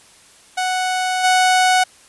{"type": "tone with level steps", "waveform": "sawtooth", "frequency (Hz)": 740, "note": "F#5", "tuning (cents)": 0, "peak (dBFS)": [-14, -8], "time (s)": [0.57, 1.84], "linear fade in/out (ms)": 10, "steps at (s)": 1.23, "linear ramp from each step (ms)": 20, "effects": ["white hiss -48 dBFS RMS until 2.08 s", "resampled to 24000 Hz"]}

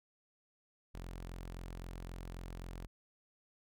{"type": "tone", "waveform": "sawtooth", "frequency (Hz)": 43.78, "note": "F1", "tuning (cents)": 5, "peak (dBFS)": -40, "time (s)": [0.94, 2.87], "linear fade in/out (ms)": 10, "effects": []}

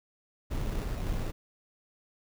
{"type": "noise with sample-and-hold", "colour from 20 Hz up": "brown", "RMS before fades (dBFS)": -32, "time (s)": [0.5, 1.32], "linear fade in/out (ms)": 20, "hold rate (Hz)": 3150, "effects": []}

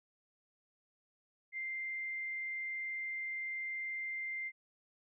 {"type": "tone", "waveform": "sine", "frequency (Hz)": 2093, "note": "C7", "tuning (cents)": 0, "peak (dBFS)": -37, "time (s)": [1.52, 4.52], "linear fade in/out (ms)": 50, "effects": []}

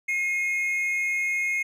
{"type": "tone pair together", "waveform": "triangle", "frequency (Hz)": [2148, 2494], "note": ["C7", "D#7"], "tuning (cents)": [45, 3], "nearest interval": "minor third", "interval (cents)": 258, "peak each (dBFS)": [-22, -32], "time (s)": [0.08, 1.63], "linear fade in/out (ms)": 10, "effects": []}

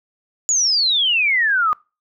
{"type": "exponential sweep", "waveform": "sine", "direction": "down", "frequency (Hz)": [7000, 1200], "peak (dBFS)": -14, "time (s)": [0.49, 1.73], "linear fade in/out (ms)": 0, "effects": ["noise-tail reverb RT60 0.3 s tail -25 dB re dry"]}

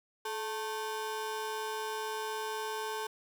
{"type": "ring-modulated tone", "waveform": "30% pulse", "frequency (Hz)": 659.3, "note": "E5", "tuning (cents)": 0, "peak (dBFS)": -29, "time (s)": [0.25, 3.07], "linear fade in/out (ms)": 5, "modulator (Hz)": 228, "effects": ["11-bit"]}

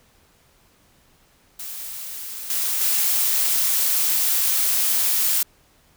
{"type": "noise with level steps", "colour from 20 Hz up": "blue", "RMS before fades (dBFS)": [-33, -23, -20], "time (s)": [1.59, 5.43], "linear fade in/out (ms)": 5, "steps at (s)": [2.5, 2.81], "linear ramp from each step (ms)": 2, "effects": ["pink hiss -58 dBFS RMS until 5.96 s"]}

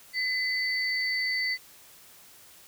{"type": "tone pair together", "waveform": "sine", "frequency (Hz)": [2021, 4537], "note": ["B6", "C#8"], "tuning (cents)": [39, 39], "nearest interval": "octave + major second", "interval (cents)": 1400, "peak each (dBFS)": [-27, -31], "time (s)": [0.13, 1.58], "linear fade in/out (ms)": 50, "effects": ["white hiss -53 dBFS RMS until 2.67 s"]}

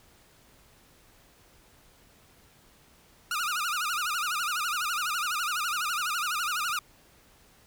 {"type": "tone with vibrato", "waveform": "sawtooth", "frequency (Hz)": 1320, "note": "E6", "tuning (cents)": 2, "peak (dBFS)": -24, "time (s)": [3.31, 6.79], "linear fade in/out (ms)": 2, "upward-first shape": "sine", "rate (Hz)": 12, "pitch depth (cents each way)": 180, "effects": ["pink hiss -59 dBFS RMS until 7.66 s"]}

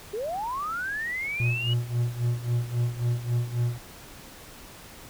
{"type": "linear sweep", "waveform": "sine", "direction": "up", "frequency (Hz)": [390, 2950], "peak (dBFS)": -28, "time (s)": [0.13, 1.74], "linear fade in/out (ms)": 10}
{"type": "tone with tremolo", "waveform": "triangle", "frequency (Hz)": 120, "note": "B2", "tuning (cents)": -49, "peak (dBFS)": -19, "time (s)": [1.4, 3.78], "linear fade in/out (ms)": 0, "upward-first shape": "sine", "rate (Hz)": 3.7, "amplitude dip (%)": 80}
{"effects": ["pink hiss -46 dBFS RMS until 5.09 s"]}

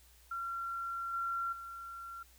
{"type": "tone with level steps", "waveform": "sine", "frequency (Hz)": 1369, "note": "F6", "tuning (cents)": -35, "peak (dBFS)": [-36, -33, -43], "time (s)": [0.31, 2.23], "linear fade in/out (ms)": 5, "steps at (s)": [1.13, 1.52], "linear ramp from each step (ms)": 10, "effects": ["added 60 Hz sine -62 dBFS peak until 2.38 s", "white hiss -64 dBFS RMS until 2.38 s"]}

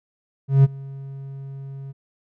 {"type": "tone with ADSR envelope", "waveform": "triangle", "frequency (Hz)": 136.7, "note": "C#3", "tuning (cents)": -24, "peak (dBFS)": -6, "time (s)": [0.48, 1.93], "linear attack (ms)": 160, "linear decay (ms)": 28, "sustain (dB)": -24, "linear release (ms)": 25, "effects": []}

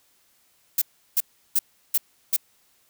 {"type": "noise bursts", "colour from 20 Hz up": "violet", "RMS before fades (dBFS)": -20, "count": 5, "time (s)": [0.78, 2.365], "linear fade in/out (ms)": 5, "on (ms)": 37, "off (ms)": 350, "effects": ["white hiss -63 dBFS RMS until 2.89 s"]}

